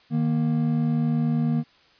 triangle tone pair together, 154.9 / 234.9 Hz, D#3 / A#3, -7 / +13 cents, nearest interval perfect fifth, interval 720 cents, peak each -21 dBFS, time 0.1-1.64 s, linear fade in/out 50 ms, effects white hiss -57 dBFS RMS until 1.99 s + resampled to 11025 Hz

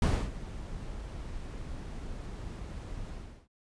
brown noise with ADSR envelope, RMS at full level -22 dBFS, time 0.02-3.48 s, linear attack 3 ms, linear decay 270 ms, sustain -18 dB, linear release 360 ms, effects resampled to 22050 Hz

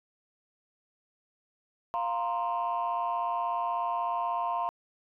sine chord, F suspended fourth, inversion none, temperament just, 698.5 / 931.3 / 1047.7 Hz, F5 / Bb5 / C6, 0 / -2 / +2 cents, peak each -31 dBFS, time 1.94-4.69 s, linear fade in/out 0 ms, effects tanh soft clip ceiling -22 dBFS

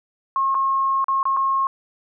sine tone with dropouts, 1080 Hz, C#6, 45 cents flat, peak -17 dBFS, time 0.36-1.67 s, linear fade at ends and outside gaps 1 ms, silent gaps 0.545-0.55 / 1.043-1.083 / 1.23-1.254 / 1.366-1.37 s, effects none

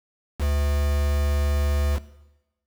triangle tone with quantisation, 72.3 Hz, D2, 27 cents flat, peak -18 dBFS, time 0.38-2 s, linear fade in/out 50 ms, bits 5, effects noise-tail reverb RT60 1.0 s tail -18 dB re dry

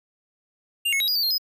square tone with pitch steps, 2797 / 2189 / 3836 / 4885 / 4588 / 4215 / 5040 Hz, F7 / C#7 / A#7 / D#8 / D8 / C8 / D#8, +2 / -22 / +49 / -33 / -41 / +12 / +21 cents, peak -21 dBFS, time 0.85-1.382 s, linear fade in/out 10 ms, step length 76 ms, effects none

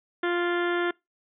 harmonic tone with a mistuned harmonic, 349.2 Hz, F4, in tune, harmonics 1 / 2 / 3 / 4 / 5 / 6 / 7 / 8 / 9 / 10, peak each -25 / -34 / -36 / -32 / -33 / -39 / -48 / -47 / -43 / -44 dBFS, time 0.23-0.91 s, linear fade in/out 5 ms, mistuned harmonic 7, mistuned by -30 cents, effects noise-tail reverb RT60 0.2 s tail -24 dB re dry

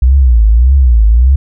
sine tone with vibrato, 60.2 Hz, B1, 44 cents flat, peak -3 dBFS, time 0.02-1.36 s, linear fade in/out 5 ms, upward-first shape triangle, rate 1.7 Hz, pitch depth 260 cents each way, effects none

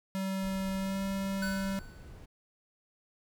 square tone with pitch glide, 191.8 to 194.59 Hz, G3 to G3, -37 to -12 cents, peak -32 dBFS, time 0.15-1.79 s, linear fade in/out 0 ms, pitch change +25 cents, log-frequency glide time 0.77-1.01 s
brown noise, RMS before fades -47 dBFS, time 0.42-2.26 s, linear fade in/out 10 ms
square tone with exponential decay, 1500 Hz, F#6, 23 cents sharp, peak -34 dBFS, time 1.42-2.21 s, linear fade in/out 5 ms, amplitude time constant 170 ms
effects none

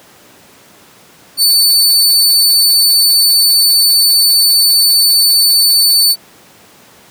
sawtooth tone, 4505 Hz, C#8, 27 cents sharp, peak -4 dBFS, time 1.37-6.16 s, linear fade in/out 50 ms, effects pink hiss -42 dBFS RMS until 7.1 s + high-pass 150 Hz 12 dB/octave

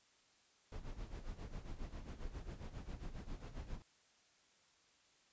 brown noise with tremolo, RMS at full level -44 dBFS, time 0.72-3.82 s, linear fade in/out 0 ms, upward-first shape sine, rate 7.4 Hz, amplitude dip 75%, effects white hiss -71 dBFS RMS until 5.32 s + resampled to 16000 Hz

